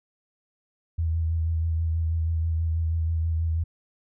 sine tone with vibrato, 81.6 Hz, E2, 17 cents flat, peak -22 dBFS, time 0.98-3.64 s, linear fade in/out 10 ms, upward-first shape sine, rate 6.2 Hz, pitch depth 28 cents each way, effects none

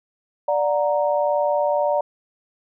sine chord, D augmented, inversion none, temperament equal with one note detuned, 587.3 / 729 / 932.3 Hz, D5 / F#5 / A#5, 0 / -26 / 0 cents, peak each -19 / -25 / -24 dBFS, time 0.48-2.01 s, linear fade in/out 5 ms, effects none

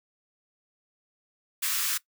white high-pass noise, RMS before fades -28 dBFS, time 1.62-1.98 s, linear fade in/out 10 ms, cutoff 1100 Hz, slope 48 dB/octave, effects noise-tail reverb RT60 0.1 s tail -19 dB re dry

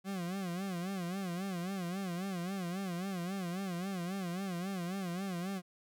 40% pulse tone with vibrato, 183.9 Hz, F#3, 10 cents flat, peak -35 dBFS, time 0.04-5.62 s, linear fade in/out 50 ms, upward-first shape sine, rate 3.7 Hz, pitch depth 130 cents each way, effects none

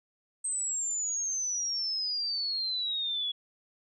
sine exponential sweep, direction down, 8320 to 3358 Hz, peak -29 dBFS, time 0.44-3.32 s, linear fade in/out 10 ms, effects none

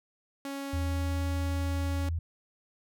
sawtooth tone with pitch glide, 277.2 to 279.1 Hz, C#4 to C#4, 0 to +12 cents, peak -31 dBFS, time 0.45-2.09 s, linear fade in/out 2 ms, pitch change +12 cents, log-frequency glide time 0.78-1.25 s
sine tone, 82.41 Hz, E2, in tune, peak -28 dBFS, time 0.73-2.19 s, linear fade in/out 5 ms
effects none

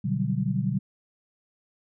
sine chord, G major seventh, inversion first, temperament equal, 123.47 / 146.83 / 185 / 196 Hz, B2 / D3 / F#3 / G3, 0 / 0 / 0 / 0 cents, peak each -29 dBFS, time 0.04-0.79 s, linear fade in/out 10 ms, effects none

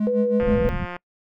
triangle tone with tremolo, 211.4 Hz, G#3, 31 cents sharp, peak -16 dBFS, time 0-0.67 s, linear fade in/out 5 ms, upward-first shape sine, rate 6.2 Hz, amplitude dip 85%
sine tone with vibrato, 491.5 Hz, B4, 8 cents flat, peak -19 dBFS, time 0.07-0.69 s, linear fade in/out 0 ms, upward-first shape triangle, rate 3.5 Hz, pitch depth 12 cents each way
click train, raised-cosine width 0.5 ms, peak -18 dBFS, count 101, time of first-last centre 0.4-0.965 s, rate 177 Hz
pink low-pass noise, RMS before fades -26 dBFS, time 0.41-0.86 s, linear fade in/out 10 ms, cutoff 250 Hz, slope 96 dB/octave
effects noise-tail reverb RT60 0.1 s tail -26 dB re dry

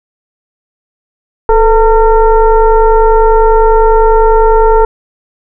sine tone with frequency modulation, 440 Hz, A4, in tune, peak -3 dBFS, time 1.49-4.85 s, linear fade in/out 2 ms, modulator 465 Hz, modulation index 1.2, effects none

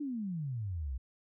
sine exponential sweep, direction down, 303.8 to 59.7 Hz, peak -34 dBFS, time 0-0.98 s, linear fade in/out 10 ms, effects none

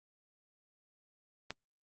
click, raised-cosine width 0.2 ms, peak -20 dBFS, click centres 1.506 s, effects low-pass 7000 Hz 12 dB/octave + Opus 32 kbps

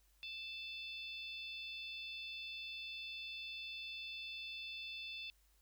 harmonic tone with a mistuned harmonic, 880 Hz, A5, in tune, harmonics 3 / 4 / 5 / 6, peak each -47 / -48 / -56 / -60 dBFS, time 0.23-5.3 s, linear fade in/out 0 ms, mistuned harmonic 6, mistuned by -100 cents, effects added 50 Hz sine -70 dBFS peak until 5.61 s + white hiss -75 dBFS RMS until 5.61 s

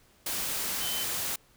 sine tone in noise, 3066 Hz, G7, 39 cents flat, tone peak -35 dBFS, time 0.81-1.04 s, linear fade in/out 5 ms, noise white, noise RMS -32 dBFS, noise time 0.26-1.36 s, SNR -6 dB, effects pink hiss -62 dBFS RMS until 1.56 s

